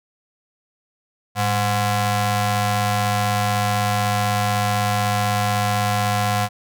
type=ring-modulated tone; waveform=sawtooth; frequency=310 Hz; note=D#4; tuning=6 cents flat; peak=-11 dBFS; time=1.35-6.49 s; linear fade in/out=50 ms; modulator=417 Hz; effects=none